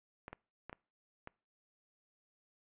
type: clicks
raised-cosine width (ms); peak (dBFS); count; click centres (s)
0.5; -30; 5; 0.281 / 0.33 / 0.696 / 0.729 / 1.274
effects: noise-tail reverb RT60 0.4 s tail -25 dB re dry + resampled to 8000 Hz